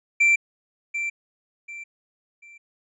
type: tone with echo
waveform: triangle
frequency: 2349 Hz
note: D7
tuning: in tune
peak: -13 dBFS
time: 0.2-0.36 s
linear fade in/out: 10 ms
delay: 740 ms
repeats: 3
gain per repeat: -10 dB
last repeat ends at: 2.58 s
effects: resampled to 24000 Hz